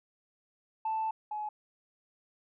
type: tone pair in turn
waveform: sine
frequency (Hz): 881 / 846.8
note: A5 / G#5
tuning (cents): +2 / +33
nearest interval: minor second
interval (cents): 69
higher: first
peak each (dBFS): -28 / -33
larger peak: first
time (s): 0.85-1.11 / 1.31-1.49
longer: first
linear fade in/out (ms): 5
effects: tanh soft clip ceiling -26 dBFS